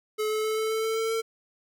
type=tone with pitch steps; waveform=square; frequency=429.5 / 432.5 / 435.5 / 438.5 / 441.6 / 444.6 / 447.7 / 450.9 Hz; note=A4 / A4 / A4 / A4 / A4 / A4 / A4 / A4; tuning=-42 / -30 / -18 / -6 / +6 / +18 / +30 / +42 cents; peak=-26 dBFS; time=0.18-1.22 s; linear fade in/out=20 ms; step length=130 ms; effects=none